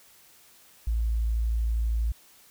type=tone; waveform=sine; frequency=56.3 Hz; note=A1; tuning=40 cents sharp; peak=-23 dBFS; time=0.87-2.12 s; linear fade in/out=5 ms; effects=white hiss -56 dBFS RMS until 2.5 s